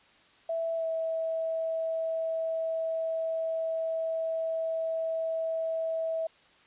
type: tone with pitch glide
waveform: sine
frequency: 659.3 to 650.2 Hz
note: E5 to E5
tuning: 0 to -24 cents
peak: -28 dBFS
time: 0.49-6.27 s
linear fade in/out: 5 ms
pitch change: -24 cents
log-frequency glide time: 0.76-0.85 s
effects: white hiss -60 dBFS RMS until 6.66 s + resampled to 8000 Hz